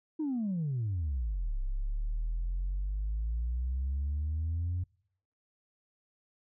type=exponential two-way sweep; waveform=sine; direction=down then up; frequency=322.9 to 32.33 to 91.1 Hz; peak=-28 dBFS; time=0.19-4.84 s; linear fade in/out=10 ms; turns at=1.59 s; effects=noise-tail reverb RT60 0.7 s tail -26 dB re dry + tanh soft clip ceiling -27 dBFS